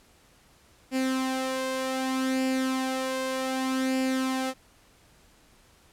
sawtooth tone with flanger, 261.6 Hz, C4, in tune, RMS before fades -28 dBFS, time 0.91-4.54 s, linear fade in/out 50 ms, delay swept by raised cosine 0.4 to 1.9 ms, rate 0.65 Hz, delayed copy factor +0.55, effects pink hiss -59 dBFS RMS until 5.92 s + low-pass 12000 Hz 12 dB/octave

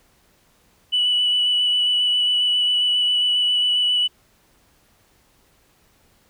sine tone with vibrato, 2960 Hz, F#7, in tune, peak -15 dBFS, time 0.92-4.08 s, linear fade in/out 20 ms, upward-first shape square, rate 7.4 Hz, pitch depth 11 cents each way, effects tanh soft clip ceiling -12 dBFS + pink hiss -59 dBFS RMS until 6.29 s

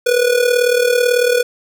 square tone with amplitude modulation, 488.8 Hz, B4, 18 cents flat, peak -9 dBFS, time 0.06-1.43 s, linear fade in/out 10 ms, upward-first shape sine, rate 38.1 Hz, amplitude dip 70%, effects none

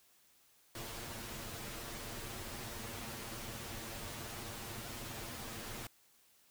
pink noise with comb filter, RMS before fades -45 dBFS, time 0.75-5.87 s, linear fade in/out 2 ms, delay 8.7 ms, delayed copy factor +0.7, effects white hiss -68 dBFS RMS until 6.5 s

